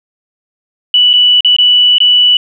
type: tone with dropouts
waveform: sine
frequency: 2960 Hz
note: F#7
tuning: in tune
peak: -4 dBFS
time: 0.94-2.37 s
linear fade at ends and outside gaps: 2 ms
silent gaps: 1.132-1.137 / 1.407-1.447 / 1.565-1.585 / 1.983-2.003 s
effects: none